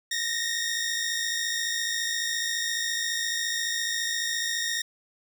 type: tone pair together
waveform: 15% pulse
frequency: 1823 / 1877.5 Hz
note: A#6 / A#6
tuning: -39 / +12 cents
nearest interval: minor second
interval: 51 cents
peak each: -24 / -23 dBFS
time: 0.11-4.82 s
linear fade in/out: 5 ms
effects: none